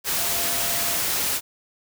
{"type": "tone in noise", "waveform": "sine", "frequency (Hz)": 685, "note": "F5", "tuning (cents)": -34, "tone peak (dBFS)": -35, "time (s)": [0.16, 1], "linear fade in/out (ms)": 50, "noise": "white", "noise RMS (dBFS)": -24, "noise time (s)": [0.04, 1.41], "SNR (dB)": -14, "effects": []}